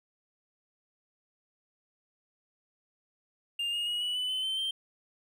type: tone with pitch steps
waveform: triangle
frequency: 2806 / 2852 / 2898 / 2946 / 2994 / 3042 / 3092 / 3142 Hz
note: F7 / F7 / F#7 / F#7 / F#7 / F#7 / G7 / G7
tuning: +8 / +36 / -37 / -8 / +20 / +47 / -24 / +3 cents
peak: -28 dBFS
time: 3.59-4.71 s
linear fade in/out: 5 ms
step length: 140 ms
effects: none